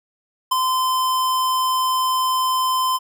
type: tone with ADSR envelope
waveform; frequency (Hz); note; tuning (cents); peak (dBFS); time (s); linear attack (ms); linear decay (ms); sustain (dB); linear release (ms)
square; 1030; C6; -28; -14; 0.51-2.99; 11; 15; -4; 35
effects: none